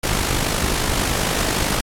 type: noise with amplitude modulation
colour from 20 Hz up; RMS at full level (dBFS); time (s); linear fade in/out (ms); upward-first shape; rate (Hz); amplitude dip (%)
pink; -18; 0.03-1.81; 10; sine; 50.9; 50
effects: low-pass 12000 Hz 12 dB/octave + AAC 64 kbps